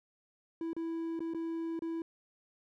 triangle tone with dropouts, 329.6 Hz, E4, in tune, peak -32 dBFS, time 0.61-2.02 s, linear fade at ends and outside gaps 2 ms, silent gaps 0.732-0.765 / 1.193-1.204 / 1.337-1.346 / 1.792-1.821 s, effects none

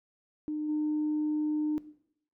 sine tone with level steps, 303.4 Hz, D#4, 44 cents flat, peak -30 / -26 dBFS, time 0.48-1.78 s, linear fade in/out 0 ms, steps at 0.68 s, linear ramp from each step 20 ms, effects noise-tail reverb RT60 0.7 s tail -17 dB re dry + tanh soft clip ceiling -23 dBFS

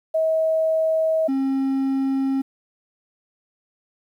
sine / triangle tone pair in turn, 640 / 269.1 Hz, D#5 / C4, +49 / +49 cents, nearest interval octave + minor third, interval 1500 cents, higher first, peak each -17 dBFS, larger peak neither, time 0.14-1.28 / 1.28-2.42 s, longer neither, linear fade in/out 10 ms, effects 9-bit

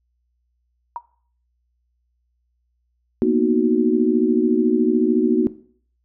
sine tone with exponential decay, 949 Hz, A#5, 31 cents sharp, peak -21 dBFS, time 0.96-1.04 s, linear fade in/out 1 ms, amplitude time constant 17 ms
sine chord, B major seventh, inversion third, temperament equal, 233.1 / 246.9 / 311.1 / 370 Hz, A#3 / B3 / D#4 / F#4, 0 / 0 / 0 / 0 cents, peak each -20 / -21 / -21 / -18 dBFS, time 3.22-5.47 s, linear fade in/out 0 ms
effects noise-tail reverb RT60 0.5 s tail -17 dB re dry + added 60 Hz sine -66 dBFS peak until 6.04 s

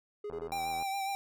triangle tone bursts, 415.3 Hz, G#4, in tune, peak -34 dBFS, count 3, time 0.24-0.477 s, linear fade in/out 5 ms, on 63 ms, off 24 ms
click train, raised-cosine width 1 ms, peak -32 dBFS, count 44, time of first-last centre 0.3-0.824 s, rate 82 Hz
square tone with vibrato, 784 Hz, G5, in tune, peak -33 dBFS, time 0.52-1.15 s, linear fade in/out 0 ms, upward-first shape sine, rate 7.3 Hz, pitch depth 29 cents each way
effects none

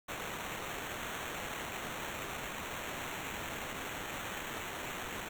white noise with sample-and-hold, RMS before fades -41 dBFS, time 0.08-5.29 s, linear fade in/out 10 ms, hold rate 4900 Hz, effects none

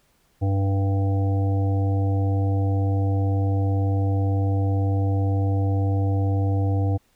harmonic tone, 98 Hz, G2, in tune, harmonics 1 / 3 / 5 / 7 / 8, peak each -19 / -29 / -33 / -36 / -37 dBFS, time 0.41-6.98 s, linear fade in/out 20 ms, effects pink hiss -64 dBFS RMS until 7.15 s

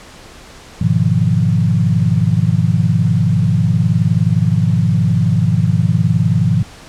sine chord, F half-diminished seventh, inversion first, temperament equal, 103.83 / 123.47 / 155.56 / 174.61 Hz, Ab2 / Cb3 / Eb3 / F3, 0 / 0 / 0 / 0 cents, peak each -16 dBFS, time 0.81-6.63 s, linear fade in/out 5 ms, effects pink hiss -38 dBFS RMS until 6.88 s + low-pass 8000 Hz 12 dB/octave

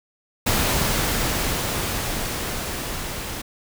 pink noise with level ramp, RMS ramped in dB -20 to -31 dBFS, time 0.46-3.42 s, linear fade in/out 10 ms, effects none

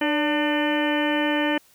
harmonic tone with a mistuned harmonic, 299.6 Hz, D4, 35 cents sharp, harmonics 1 / 2 / 3 / 4 / 5 / 6 / 7 / 8 / 9 / 10, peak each -23 / -27 / -29 / -38 / -35 / -28 / -37 / -33 / -42 / -32 dBFS, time 0.01-1.58 s, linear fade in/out 5 ms, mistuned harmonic 2, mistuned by -54 cents, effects white hiss -57 dBFS RMS until 1.74 s

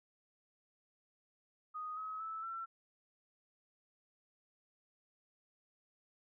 sine tone with pitch steps, 1244.5 / 1277.3 / 1310.9 / 1345.4 Hz, D#6 / D#6 / E6 / E6, 0 / +45 / -10 / +35 cents, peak -40 dBFS, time 1.74-2.66 s, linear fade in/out 20 ms, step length 230 ms, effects none

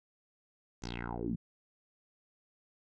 10% pulse tone with low-pass filter sweep, 59 Hz, A#1, 22 cents sharp, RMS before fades -38 dBFS, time 0.82-1.36 s, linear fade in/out 10 ms, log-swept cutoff 6900 to 170 Hz, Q 5.5, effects none

